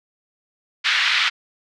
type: band-pass noise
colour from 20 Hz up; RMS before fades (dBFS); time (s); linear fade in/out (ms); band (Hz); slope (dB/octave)
pink; -19; 0.84-1.3; 20; 1500 to 4000; 24
effects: none

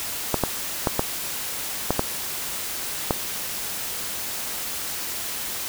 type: clicks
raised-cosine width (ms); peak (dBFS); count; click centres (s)
1; -5; 7; 0.343 / 0.437 / 0.872 / 0.994 / 1.906 / 1.994 / 3.108
effects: white hiss -30 dBFS RMS until 5.68 s

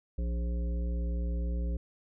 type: harmonic tone with a mistuned harmonic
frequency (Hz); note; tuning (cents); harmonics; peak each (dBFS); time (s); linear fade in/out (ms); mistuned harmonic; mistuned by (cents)
59.1; A#1; +24; 1 / 3 / 5 / 7 / 9; -29 / -40 / -47 / -49 / -48; 0.18-1.77; 5; 5; -17
effects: none

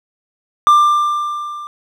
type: tone with level ramp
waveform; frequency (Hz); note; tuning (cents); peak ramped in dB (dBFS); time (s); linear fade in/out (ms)
triangle; 1188; D6; +20; -3 to -25; 0.67-1.67; 0
effects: none

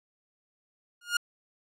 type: tone with exponential growth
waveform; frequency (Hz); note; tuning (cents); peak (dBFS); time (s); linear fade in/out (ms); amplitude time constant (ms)
sawtooth; 1423; F6; +32; -18; 1.01-1.17; 5; 34
effects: low-pass 11000 Hz 12 dB/octave

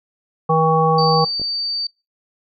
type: harmonic tone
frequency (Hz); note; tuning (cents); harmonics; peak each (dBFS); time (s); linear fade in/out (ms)
160; D#3; +49; 1 / 3 / 5 / 7; -18 / -18 / -18 / -18; 0.49-1.25; 10
type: tone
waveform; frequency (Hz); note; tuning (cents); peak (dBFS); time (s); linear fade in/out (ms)
sine; 4609; D8; -33; -20; 0.98-1.87; 5
type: clicks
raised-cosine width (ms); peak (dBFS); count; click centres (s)
2; -20; 2; 1.397 / 1.416
effects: noise-tail reverb RT60 0.3 s tail -26 dB re dry

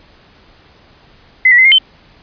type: tone with pitch steps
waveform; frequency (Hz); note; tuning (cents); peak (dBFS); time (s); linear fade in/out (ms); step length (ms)
sine; 2040 / 1940 / 2051 / 2133 / 3080; C7 / B6 / C7 / C7 / G7; -44 / -31 / -35 / +33 / -31; -4; 1.45-1.785; 5; 67
effects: pink hiss -46 dBFS RMS until 2.22 s + resampled to 11025 Hz

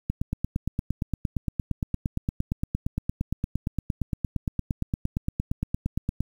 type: click train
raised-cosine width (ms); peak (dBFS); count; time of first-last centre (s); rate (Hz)
5; -13; 54; 0.1-6.206; 8.68
effects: 8-bit

